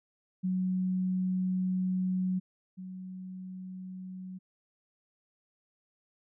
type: tone pair in turn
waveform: sine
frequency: 185 / 185.66 Hz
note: F#3 / F#3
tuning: 0 / +6 cents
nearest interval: unison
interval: 6 cents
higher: second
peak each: -27 / -39 dBFS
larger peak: first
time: 0.43-2.4 / 2.77-4.39 s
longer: first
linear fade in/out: 20 ms
effects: none